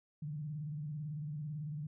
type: tone with vibrato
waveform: sine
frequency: 149.8 Hz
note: D3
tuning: 35 cents sharp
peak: -38 dBFS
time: 0.22-1.87 s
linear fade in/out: 5 ms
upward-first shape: square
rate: 18 Hz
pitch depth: 81 cents each way
effects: none